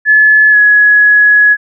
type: tone with pitch glide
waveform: sine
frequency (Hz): 1718 to 1682.6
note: A6 to G#6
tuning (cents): -42 to +22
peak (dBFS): -3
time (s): 0.05-1.57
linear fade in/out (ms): 50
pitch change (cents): -36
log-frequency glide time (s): 0.5-0.57
effects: none